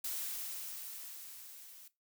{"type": "noise with level ramp", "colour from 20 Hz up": "blue", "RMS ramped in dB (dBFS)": [-38, -55], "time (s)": [0.04, 1.88], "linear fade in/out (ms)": 5, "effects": ["noise-tail reverb RT60 0.2 s tail -17 dB re dry"]}